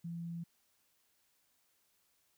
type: tone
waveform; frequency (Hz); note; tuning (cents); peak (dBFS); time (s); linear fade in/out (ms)
sine; 169.1; E3; +44; -39; 0.04-0.44; 10
effects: white hiss -75 dBFS RMS until 2.37 s